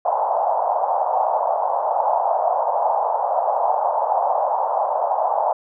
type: band-pass noise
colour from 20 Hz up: white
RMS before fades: -20 dBFS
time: 0.05-5.53 s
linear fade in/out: 5 ms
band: 600 to 910 Hz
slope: 48 dB/octave
effects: none